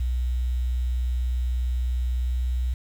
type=tone with pitch glide; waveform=sine; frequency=61.74 to 62.13 Hz; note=B1 to B1; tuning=0 to +11 cents; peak=-22 dBFS; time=0-2.74 s; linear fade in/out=5 ms; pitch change=+11 cents; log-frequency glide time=2.26-2.32 s; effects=8-bit